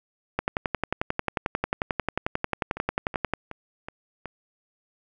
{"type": "two click trains", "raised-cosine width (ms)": 0.5, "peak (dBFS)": [-20, -9], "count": [5, 34], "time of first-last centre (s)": [[2.77, 4.257], [0.39, 3.336]], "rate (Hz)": [2.69, 11.2], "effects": []}